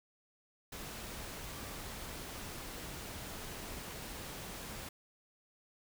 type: tone in noise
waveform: sine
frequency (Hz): 1165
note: D6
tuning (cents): -14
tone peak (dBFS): -56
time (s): 1.5-1.78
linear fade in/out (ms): 5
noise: pink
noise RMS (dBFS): -45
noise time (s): 0.72-4.89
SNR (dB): -14
effects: none